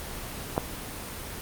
clicks, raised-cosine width 1 ms, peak -20 / -8 dBFS, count 2, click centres 0.566 / 0.579 s, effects pink hiss -37 dBFS RMS until 1.41 s + Opus 24 kbps

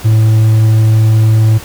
triangle tone, 110 Hz, A2, in tune, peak -3 dBFS, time 0.04-1.59 s, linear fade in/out 20 ms, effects pink hiss -30 dBFS RMS until 1.64 s

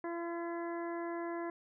harmonic tone with a mistuned harmonic, 340 Hz, F4, 46 cents flat, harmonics 1 / 2 / 3 / 4 / 5 / 6, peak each -38 / -43 / -45 / -53 / -50 / -54 dBFS, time 0.04-1.5 s, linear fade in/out 2 ms, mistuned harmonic 6, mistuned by -17 cents, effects none

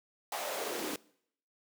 pink noise with high-pass filter sweep, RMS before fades -37 dBFS, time 0.32-0.96 s, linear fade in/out 2 ms, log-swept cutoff 750 to 290 Hz, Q 3.2, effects noise-tail reverb RT60 0.7 s tail -23 dB re dry

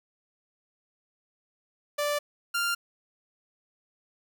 sawtooth tone pair in turn, 586 / 1393.8 Hz, D5 / F6, -4 / -4 cents, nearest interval octave + minor third, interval 1500 cents, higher second, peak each -22 dBFS, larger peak neither, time 1.98-2.19 / 2.54-2.75 s, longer neither, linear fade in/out 10 ms, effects 10-bit

